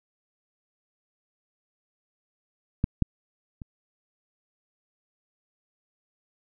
clicks, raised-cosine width 5 ms, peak -10 / -8 / -26 dBFS, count 3, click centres 2.841 / 3.023 / 3.618 s, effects none

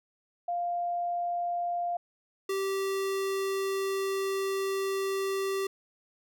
sine / square tone pair in turn, 698.5 / 388.9 Hz, F5 / G4, 0 / -14 cents, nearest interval minor seventh, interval 1014 cents, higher first, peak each -28 / -29 dBFS, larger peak first, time 0.48-1.97 / 2.49-5.67 s, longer second, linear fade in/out 5 ms, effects none

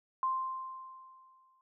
sine tone with exponential decay, 1046.5 Hz, C6, in tune, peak -27 dBFS, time 0.23-1.61 s, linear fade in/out 1 ms, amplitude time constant 300 ms, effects none

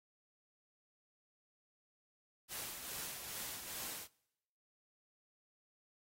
white noise with tremolo, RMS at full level -43 dBFS, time 2.48-4.08 s, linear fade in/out 50 ms, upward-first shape triangle, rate 2.4 Hz, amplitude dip 50%, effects noise-tail reverb RT60 0.9 s tail -25 dB re dry + AAC 48 kbps

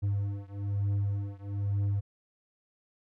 triangle beating tone pair, 100 / 101.1 Hz, G2 / G#2, +35 / -46 cents, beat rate 1.1 Hz, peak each -29 / -30 dBFS, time 0.02-2.01 s, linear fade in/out 20 ms, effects none

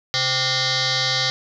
sine tone with frequency modulation, 130 Hz, C3, 11 cents flat, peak -18 dBFS, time 0.14-1.3 s, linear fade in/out 0 ms, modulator 652 Hz, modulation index 7.7, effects none

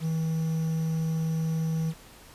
triangle tone with quantisation, 161 Hz, E3, 41 cents flat, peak -23 dBFS, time 0-1.94 s, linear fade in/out 50 ms, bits 8, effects pink hiss -51 dBFS RMS until 2.34 s + resampled to 32000 Hz

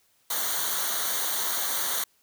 white noise with comb filter, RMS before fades -28 dBFS, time 0.3-2.04 s, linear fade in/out 5 ms, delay 0.39 ms, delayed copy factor -0.8, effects white hiss -66 dBFS RMS until 2.22 s

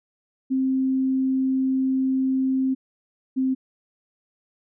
sine tone pair in turn, 263.3 / 261.9 Hz, C4 / C4, +11 / +2 cents, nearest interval unison, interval 9 cents, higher first, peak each -19 dBFS, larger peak neither, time 0.5-2.75 / 3.36-3.55 s, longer first, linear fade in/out 20 ms, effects none

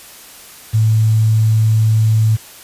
sine tone with quantisation, 110 Hz, A2, in tune, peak -9 dBFS, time 0.73-2.37 s, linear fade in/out 20 ms, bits 6, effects white hiss -38 dBFS RMS until 2.63 s + resampled to 32000 Hz

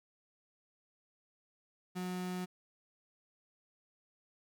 35% pulse tone, 181.8 Hz, F#3, 30 cents flat, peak -35 dBFS, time 1.95-2.46 s, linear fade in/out 20 ms, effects none

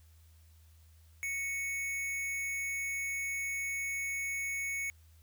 square tone with amplitude modulation, 2217 Hz, C#7, in tune, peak -33 dBFS, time 1.23-4.9 s, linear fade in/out 0 ms, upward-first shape sine, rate 297 Hz, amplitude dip 30%, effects added 80 Hz sine -57 dBFS peak until 5.22 s + white hiss -69 dBFS RMS until 5.22 s

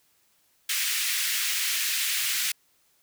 pink high-pass noise, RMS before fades -27 dBFS, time 0.69-2.52 s, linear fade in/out 5 ms, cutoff 1900 Hz, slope 24 dB/octave, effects white hiss -66 dBFS RMS until 3.02 s

